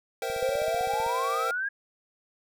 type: chord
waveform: square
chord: C dominant seventh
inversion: third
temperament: equal with one note detuned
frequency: 466.2 / 523.3 / 659.3 / 772.8 Hz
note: Bb4 / C5 / E5 / G5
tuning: 0 / 0 / 0 / -25 cents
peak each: -34 / -35 / -38 / -36 dBFS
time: 0.22-1.51 s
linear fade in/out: 2 ms
type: click train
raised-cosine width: 5 ms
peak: -34 dBFS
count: 13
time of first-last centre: 0.3-1.064 s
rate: 15.7 Hz
type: exponential sweep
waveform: sine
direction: up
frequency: 493.9 to 1661.2 Hz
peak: -27 dBFS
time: 0.4-1.69 s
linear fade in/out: 10 ms
effects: none